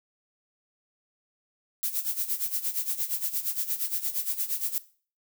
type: noise with tremolo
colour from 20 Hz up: violet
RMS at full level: -27 dBFS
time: 1.83-4.78 s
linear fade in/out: 0 ms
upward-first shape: sine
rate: 8.6 Hz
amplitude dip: 80%
effects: noise-tail reverb RT60 0.4 s tail -17 dB re dry